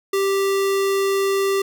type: tone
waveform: square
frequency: 392 Hz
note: G4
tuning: in tune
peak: -18 dBFS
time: 0.13-1.62 s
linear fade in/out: 5 ms
effects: none